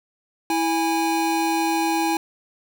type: tone pair together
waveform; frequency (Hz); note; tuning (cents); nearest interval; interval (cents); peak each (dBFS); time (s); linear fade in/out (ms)
square; 327.8 / 823.8; E4 / G#5; -10 / -14; octave + major third; 1596; -23; 0.5-2.17; 2
effects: none